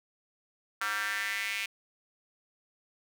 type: tone with high-pass filter sweep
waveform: square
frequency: 105.1 Hz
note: G#2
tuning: 21 cents sharp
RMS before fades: -33 dBFS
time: 0.81-1.66 s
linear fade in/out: 5 ms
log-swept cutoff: 1400 to 2400 Hz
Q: 4.1
effects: none